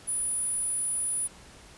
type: tone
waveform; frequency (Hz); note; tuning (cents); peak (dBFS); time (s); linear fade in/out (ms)
sine; 9860; D#9; -17; -26; 0.07-1.28; 20
effects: pink hiss -51 dBFS RMS until 1.77 s + resampled to 24000 Hz